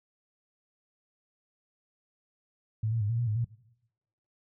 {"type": "tone with pitch steps", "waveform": "sine", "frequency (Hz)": [109.4, 114.6, 103.4, 115.9, 120.1, 106.5, 118.2], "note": ["A2", "A#2", "G#2", "A#2", "B2", "G#2", "A#2"], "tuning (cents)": [-9, -29, -7, -10, -48, 44, 24], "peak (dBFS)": -26, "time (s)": [2.83, 3.446], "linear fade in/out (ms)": 5, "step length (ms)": 88, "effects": ["noise-tail reverb RT60 0.9 s tail -21 dB re dry"]}